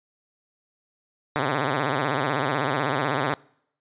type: tone with vibrato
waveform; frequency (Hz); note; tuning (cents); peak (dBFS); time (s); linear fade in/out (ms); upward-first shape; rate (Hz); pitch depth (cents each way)
5% pulse; 139.7; C#3; +14; -11; 1.36-3.34; 0; sine; 16; 160
effects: noise-tail reverb RT60 0.7 s tail -25 dB re dry + resampled to 8000 Hz